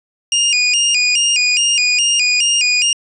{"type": "tone with vibrato", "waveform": "25% pulse", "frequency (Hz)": 2637, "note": "E7", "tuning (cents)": 0, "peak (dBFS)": -8, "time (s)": [0.32, 2.93], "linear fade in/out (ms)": 2, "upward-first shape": "square", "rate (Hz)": 2.4, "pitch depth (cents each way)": 120, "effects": ["resampled to 24000 Hz"]}